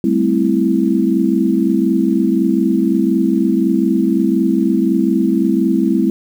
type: chord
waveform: sine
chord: A minor seventh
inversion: third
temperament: equal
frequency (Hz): 196 / 220 / 261.6 / 329.6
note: G3 / A3 / C4 / E4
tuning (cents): 0 / 0 / 0 / 0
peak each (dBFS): -17 / -18 / -17 / -16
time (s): 0.04-6.1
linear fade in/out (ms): 2
effects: 7-bit